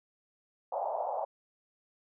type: band-pass noise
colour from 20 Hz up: pink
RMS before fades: -34 dBFS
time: 0.72-1.25 s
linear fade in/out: 5 ms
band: 600 to 860 Hz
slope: 48 dB/octave
effects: none